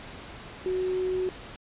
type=tone in noise; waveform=sine; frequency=370 Hz; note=F#4; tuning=in tune; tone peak=-25 dBFS; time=0.66-1.29 s; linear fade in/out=0 ms; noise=pink; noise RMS=-43 dBFS; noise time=0-1.56 s; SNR=+15 dB; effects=resampled to 8000 Hz